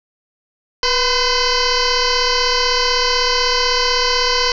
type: tone with frequency modulation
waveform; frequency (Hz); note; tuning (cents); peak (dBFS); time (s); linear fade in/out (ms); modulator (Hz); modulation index
sine; 2046; C7; -39; -13; 0.83-4.52; 2; 507; 6.5
effects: 9-bit